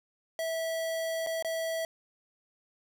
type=tone with dropouts; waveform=square; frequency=653 Hz; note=E5; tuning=17 cents flat; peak=-31 dBFS; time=0.39-1.85 s; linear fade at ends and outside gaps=1 ms; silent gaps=1.264-1.27 / 1.425-1.447 s; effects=none